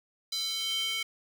square tone with high-pass filter sweep, 445.1 Hz, A4, 20 cents sharp, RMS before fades -32 dBFS, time 0.32-1.03 s, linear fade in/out 5 ms, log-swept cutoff 4200 to 2600 Hz, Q 5.1, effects none

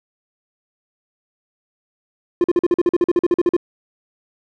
triangle tone bursts, 351 Hz, F4, 9 cents sharp, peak -9 dBFS, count 16, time 2.41-3.566 s, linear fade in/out 2 ms, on 31 ms, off 44 ms, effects none

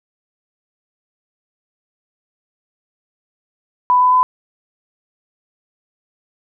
sine tone with pitch steps, 994 / 1001.5 / 1009 Hz, B5 / B5 / B5, +11 / +24 / +37 cents, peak -9 dBFS, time 3.9-4.23 s, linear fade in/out 0 ms, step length 110 ms, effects none

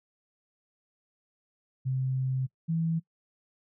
sine tone pair in turn, 130.81 / 164 Hz, C3 / E3, 0 / -9 cents, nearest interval major third, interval 391 cents, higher second, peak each -26 / -25 dBFS, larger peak second, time 1.85-2.47 / 2.68-3 s, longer first, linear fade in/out 20 ms, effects noise-tail reverb RT60 0.1 s tail -22 dB re dry

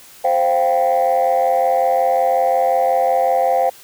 sine chord, C suspended fourth, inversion none, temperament equal, 523.3 / 698.5 / 784 Hz, C5 / F5 / G5, 0 / 0 / 0 cents, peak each -16 dBFS, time 0.24-3.7 s, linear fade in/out 10 ms, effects tanh soft clip ceiling -8 dBFS + white hiss -43 dBFS RMS until 3.83 s

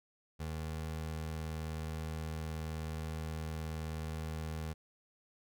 25% pulse tone, 79.1 Hz, D#2, 29 cents sharp, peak -34 dBFS, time 0.39-4.74 s, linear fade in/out 20 ms, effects none

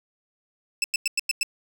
20% pulse tone bursts, 2637 Hz, E7, in tune, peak -16 dBFS, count 6, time 0.82-1.431 s, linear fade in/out 2 ms, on 21 ms, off 97 ms, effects none

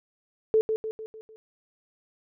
sine tone with echo, 438.9 Hz, A4, 4 cents flat, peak -17 dBFS, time 0.54-0.61 s, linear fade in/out 0 ms, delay 150 ms, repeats 5, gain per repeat -6 dB, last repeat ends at 1.36 s, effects none

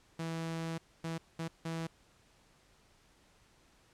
sawtooth tone bursts at uneven times, 164 Hz, E3, 9 cents flat, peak -32 dBFS, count 4, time 0.19-0.78 / 1.04-1.18 / 1.39-1.48 / 1.65-1.87 s, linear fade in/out 5 ms, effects pink hiss -66 dBFS RMS until 3.93 s + low-pass 9000 Hz 12 dB/octave

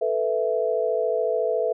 sine chord, A suspended second, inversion none, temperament equal, 440 / 493.9 / 659.3 Hz, A4 / B4 / E5, 0 / 0 / 0 cents, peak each -25 dBFS, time 0.01-1.73 s, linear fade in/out 10 ms, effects none

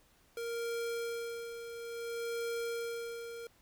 square tone with tremolo, 466.2 Hz, A#4, in tune, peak -35 dBFS, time 0.37-3.47 s, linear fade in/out 2 ms, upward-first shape sine, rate 0.58 Hz, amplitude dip 60%, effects pink hiss -67 dBFS RMS until 3.61 s

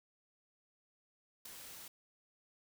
white noise with ADSR envelope, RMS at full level -44 dBFS, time 1.45-1.88 s, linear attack 8 ms, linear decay 4 ms, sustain -7 dB, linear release 4 ms, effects none

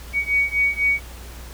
sine beating tone pair, 2246 / 2250 Hz, C#7 / C#7, +22 / +25 cents, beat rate 4 Hz, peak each -21 / -20 dBFS, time 0.13-1.01 s, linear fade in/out 50 ms, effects added 60 Hz sine -36 dBFS peak until 1.53 s + pink hiss -42 dBFS RMS until 1.53 s

